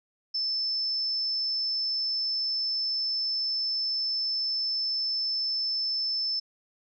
sine tone, 5274 Hz, E8, in tune, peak -26 dBFS, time 0.34-6.4 s, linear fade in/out 10 ms, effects none

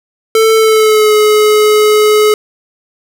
square tone with pitch glide, 443.4 to 424.8 Hz, A4 to G#4, +13 to +39 cents, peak -6 dBFS, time 0.35-2.34 s, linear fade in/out 2 ms, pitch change -74 cents, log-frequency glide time 0.55-1.13 s, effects none

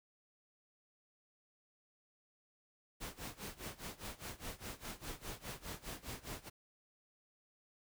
pink noise with tremolo, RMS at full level -44 dBFS, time 3-6.5 s, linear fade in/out 20 ms, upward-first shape sine, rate 4.9 Hz, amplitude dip 90%, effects none

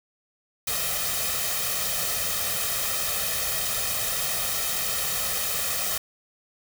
white noise with comb filter, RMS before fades -27 dBFS, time 0.67-5.98 s, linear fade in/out 5 ms, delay 1.6 ms, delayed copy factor +0.75, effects none

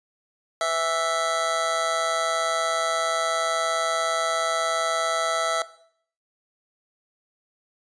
25% pulse tone with amplitude modulation, 659.3 Hz, E5, in tune, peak -15 dBFS, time 0.61-5.62 s, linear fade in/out 2 ms, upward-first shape sine, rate 157 Hz, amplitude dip 60%, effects noise-tail reverb RT60 0.6 s tail -17 dB re dry + resampled to 22050 Hz

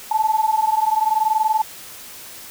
sine tone pair together, 864.3 / 885 Hz, A5 / A5, -31 / +10 cents, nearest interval unison, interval 41 cents, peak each -18 / -19 dBFS, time 0.11-1.62 s, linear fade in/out 5 ms, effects white hiss -38 dBFS RMS until 2.5 s

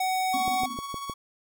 square tone, 749 Hz, F#5, 21 cents sharp, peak -25 dBFS, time 0-0.66 s, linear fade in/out 5 ms
45% pulse tone with tremolo, 1117 Hz, C#6, 13 cents sharp, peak -32 dBFS, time 0.33-1.14 s, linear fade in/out 10 ms, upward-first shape sine, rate 16 Hz, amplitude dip 40%
white band-pass noise, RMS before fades -39 dBFS, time 0.34-0.77 s, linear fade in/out 0 ms, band 230 to 270 Hz, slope 96 dB/octave
click train, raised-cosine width 2 ms, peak -22 dBFS, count 5, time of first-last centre 0.48-1.097 s, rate 6.48 Hz
effects none

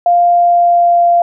sine tone with pitch glide, 698.5 to 692.5 Hz, F5 to F5, 0 to -15 cents, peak -6 dBFS, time 0.06-1.22 s, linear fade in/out 2 ms, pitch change -15 cents, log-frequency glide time 0.27-1.06 s, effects none

